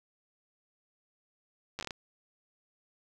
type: slowing click train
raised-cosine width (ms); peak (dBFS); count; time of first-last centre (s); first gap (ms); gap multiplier
0.2; -20; 7; 1.79-1.908; 9; 1.31
effects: none